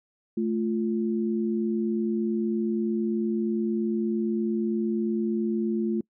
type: tone pair together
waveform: sine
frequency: 219.2 / 347.9 Hz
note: A3 / F4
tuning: -6 / -7 cents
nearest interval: minor sixth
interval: 799 cents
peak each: -25 / -28 dBFS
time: 0.37-6.01 s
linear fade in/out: 5 ms
effects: noise-tail reverb RT60 0.1 s tail -25 dB re dry